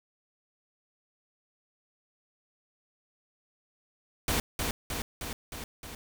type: noise with echo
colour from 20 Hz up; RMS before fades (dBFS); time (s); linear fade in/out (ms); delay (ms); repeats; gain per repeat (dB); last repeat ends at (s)
pink; -28; 4.28-4.4; 2; 310; 5; -3; 5.95
effects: none